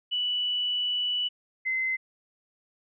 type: tone pair in turn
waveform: sine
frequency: 2960 / 2058 Hz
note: F#7 / C7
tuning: 0 / -29 cents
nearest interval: tritone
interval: 629 cents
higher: first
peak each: -25 dBFS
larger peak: neither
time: 0.11-1.29 / 1.65-1.97 s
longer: first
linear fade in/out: 20 ms
effects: none